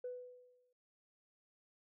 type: tone with exponential decay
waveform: sine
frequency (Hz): 496.9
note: B4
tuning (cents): +11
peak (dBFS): -38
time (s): 0.04-0.73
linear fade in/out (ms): 5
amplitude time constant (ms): 150
effects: tanh soft clip ceiling -36 dBFS